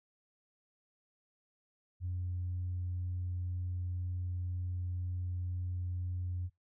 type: tone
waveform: sine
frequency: 89.8 Hz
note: F2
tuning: 49 cents sharp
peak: -33 dBFS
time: 2-6.5 s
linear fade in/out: 50 ms
effects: noise-tail reverb RT60 0.2 s tail -23 dB re dry + tanh soft clip ceiling -30 dBFS